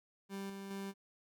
30% pulse tone with tremolo, 196.3 Hz, G3, 3 cents sharp, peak -38 dBFS, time 0.29-0.94 s, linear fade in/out 50 ms, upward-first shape square, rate 2.4 Hz, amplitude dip 35%, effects none

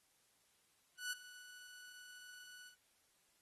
sawtooth tone with ADSR envelope, 1480 Hz, F#6, in tune, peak -34 dBFS, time 0.97-2.76 s, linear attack 160 ms, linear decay 3 ms, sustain -17 dB, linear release 86 ms, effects white hiss -75 dBFS RMS until 3.41 s + AAC 32 kbps

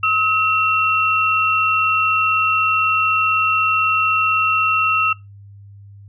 sine tone pair together, 1283 / 2719 Hz, E6 / F7, -47 / -47 cents, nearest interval octave + minor second, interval 1300 cents, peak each -17 dBFS, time 0.03-5.13 s, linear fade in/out 5 ms, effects noise-tail reverb RT60 0.2 s tail -19 dB re dry + added 100 Hz sine -38 dBFS peak until 6.08 s

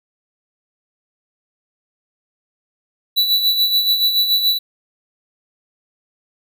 square tone with tremolo, 3951 Hz, B7, in tune, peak -12 dBFS, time 3.16-4.59 s, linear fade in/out 20 ms, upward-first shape sine, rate 7 Hz, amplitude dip 55%, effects none

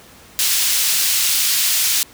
pink high-pass noise, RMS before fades -17 dBFS, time 0.39-2.03 s, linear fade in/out 0 ms, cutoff 3500 Hz, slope 12 dB/octave, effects pink hiss -44 dBFS RMS until 2.13 s + high-pass 60 Hz 12 dB/octave

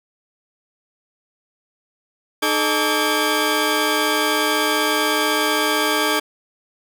20% pulse tone cluster, 305.3 / 430 / 1150 / 1605 Hz, D#4 / A4 / D6 / G6, -33 / -40 / -37 / +40 cents, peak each -18 dBFS, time 2.42-6.2 s, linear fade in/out 10 ms, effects none

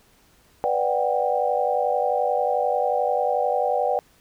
sine chord, G major seventh, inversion first, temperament equal with one note detuned, 493.9 / 587.3 / 740 / 791.3 Hz, B4 / D5 / F#5 / G5, 0 / 0 / 0 / +16 cents, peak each -25 dBFS, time 0.64-3.99 s, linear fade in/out 0 ms, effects pink hiss -58 dBFS RMS until 4.2 s

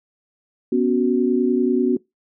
sine chord, B suspended second, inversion none, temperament equal, 246.9 / 277.2 / 370 Hz, B3 / C#4 / F#4, 0 / 0 / 0 cents, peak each -19 / -22 / -19 dBFS, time 0.72-1.97 s, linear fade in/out 5 ms, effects noise-tail reverb RT60 0.2 s tail -24 dB re dry

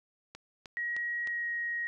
click train, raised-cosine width 0.2 ms, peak -27 dBFS, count 4, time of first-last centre 0.35-1.273 s, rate 3.25 Hz
sine tone with pitch glide, 1900 to 1885.8 Hz, A#6 to A#6, +33 to +20 cents, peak -31 dBFS, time 0.77-1.87 s, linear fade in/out 0 ms, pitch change -13 cents, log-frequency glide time 1.21-1.5 s
effects none

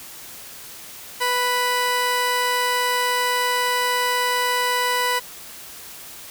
15% pulse tone pair together, 493.9 / 987.8 Hz, B4 / B5, 0 / 0 cents, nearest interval octave, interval 1200 cents, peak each -17 dBFS, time 1.2-5.2 s, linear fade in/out 20 ms, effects white hiss -39 dBFS RMS until 6.3 s

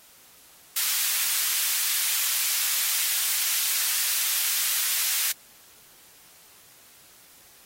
white high-pass noise, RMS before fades -25 dBFS, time 0.76-5.32 s, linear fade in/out 5 ms, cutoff 1700 Hz, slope 12 dB/octave, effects white hiss -53 dBFS RMS until 7.65 s + AAC 48 kbps

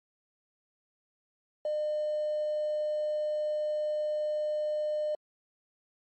triangle tone with hard clipping, 605 Hz, D#5, 49 cents flat, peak -28 dBFS, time 1.65-5.15 s, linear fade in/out 2 ms, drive 3 dB, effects MP3 32 kbps

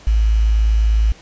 sine tone with quantisation, 54.3 Hz, A1, 22 cents flat, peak -11 dBFS, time 0.07-1.12 s, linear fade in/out 0 ms, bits 6, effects pink hiss -44 dBFS RMS until 1.21 s + resampled to 16000 Hz

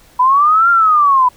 sine linear two-way sweep, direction up then down, 983 to 1400 to 983 Hz, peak -7 dBFS, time 0.19-1.29 s, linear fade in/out 10 ms, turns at 0.7 s, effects pink hiss -47 dBFS RMS until 1.36 s

